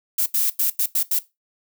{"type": "noise bursts at uneven times", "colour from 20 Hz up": "violet", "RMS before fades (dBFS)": -20, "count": 6, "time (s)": [[0.18, 0.26], [0.34, 0.5], [0.59, 0.7], [0.79, 0.86], [0.95, 1.03], [1.11, 1.19]], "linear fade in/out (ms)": 5, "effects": ["noise-tail reverb RT60 0.2 s tail -17 dB re dry"]}